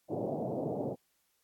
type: band-pass noise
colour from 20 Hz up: white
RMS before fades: -35 dBFS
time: 0.08-0.96 s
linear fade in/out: 50 ms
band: 110 to 710 Hz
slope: 48 dB/octave
effects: white hiss -75 dBFS RMS until 1.43 s + AAC 64 kbps